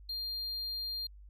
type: tone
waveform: triangle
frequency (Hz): 4200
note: C8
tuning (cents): +6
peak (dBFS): -34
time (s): 0.09-1.07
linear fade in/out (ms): 5
effects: added 50 Hz sine -50 dBFS peak until 1.29 s